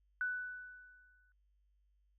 sine tone with exponential decay, 1490 Hz, F#6, 12 cents sharp, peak -32 dBFS, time 0.21-1.32 s, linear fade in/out 1 ms, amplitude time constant 240 ms, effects added 50 Hz sine -70 dBFS peak until 2.18 s

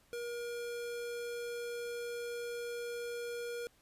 square tone, 475.7 Hz, A#4, 35 cents sharp, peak -39 dBFS, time 0.13-3.67 s, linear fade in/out 0 ms, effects pink hiss -68 dBFS RMS until 3.81 s + resampled to 32000 Hz

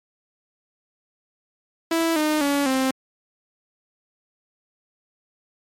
sawtooth tone with pitch steps, 329.6 / 305.8 / 283.6 / 263.1 Hz, E4 / D#4 / C#4 / C4, 0 / -30 / +40 / +10 cents, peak -15 dBFS, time 1.91-2.91 s, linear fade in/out 5 ms, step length 250 ms, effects MP3 64 kbps

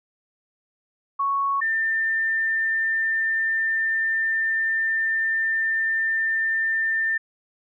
sine tone pair in turn, 1108.7 / 1794.6 Hz, C#6 / A6, 0 / +34 cents, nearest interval minor sixth, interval 834 cents, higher second, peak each -20 dBFS, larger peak neither, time 1.19-1.61 / 1.61-7.18 s, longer second, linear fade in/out 10 ms, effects none

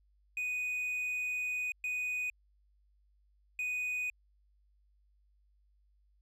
triangle tone bursts at uneven times, 2486 Hz, D#7, 2 cents flat, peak -31 dBFS, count 3, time 0.37-1.72 / 1.84-2.3 / 3.59-4.1 s, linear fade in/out 2 ms, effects added 50 Hz sine -66 dBFS peak until 6.21 s

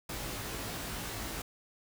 pink noise with comb filter, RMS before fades -39 dBFS, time 0.09-1.42 s, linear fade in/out 5 ms, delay 18 ms, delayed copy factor +0.95, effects none

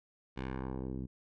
10% pulse tone with low-pass filter sweep, 65.1 Hz, C2, 8 cents flat, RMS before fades -39 dBFS, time 0.36-1.07 s, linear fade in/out 20 ms, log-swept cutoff 3400 to 220 Hz, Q 1.1, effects none

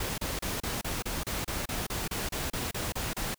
pink noise bursts, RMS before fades -33 dBFS, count 16, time 0-3.345 s, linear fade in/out 5 ms, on 180 ms, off 31 ms, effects white hiss -72 dBFS RMS until 3.38 s

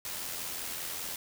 white noise with amplitude modulation, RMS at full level -36 dBFS, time 0.05-1.16 s, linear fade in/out 2 ms, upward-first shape sine, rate 85 Hz, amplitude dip 40%, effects none

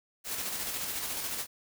white noise with tremolo, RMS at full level -34 dBFS, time 0.24-1.47 s, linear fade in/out 50 ms, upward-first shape square, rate 14 Hz, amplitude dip 30%, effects none

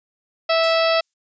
harmonic tone, 656 Hz, E5, 9 cents flat, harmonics 1 / 2 / 3 / 4 / 5 / 6 / 7 / 8, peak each -17 / -23 / -28 / -26 / -29 / -30 / -29 / -30 dBFS, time 0.49-1.01 s, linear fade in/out 10 ms
violet noise with exponential decay, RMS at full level -29 dBFS, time 0.63-1.14 s, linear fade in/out 5 ms, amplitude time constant 110 ms
effects resampled to 16000 Hz

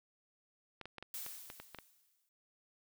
clicks, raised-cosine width 0.3 ms, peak -30 dBFS, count 9, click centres 0.813 / 0.856 / 0.983 / 1.026 / 1.264 / 1.501 / 1.6 / 1.747 / 1.787 s
blue noise with exponential decay, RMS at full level -42 dBFS, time 1.14-2.29 s, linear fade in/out 1 ms, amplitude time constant 250 ms
effects none

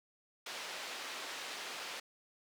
white band-pass noise, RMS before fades -44 dBFS, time 0.46-2 s, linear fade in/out 5 ms, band 380 to 4000 Hz, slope 12 dB/octave, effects none

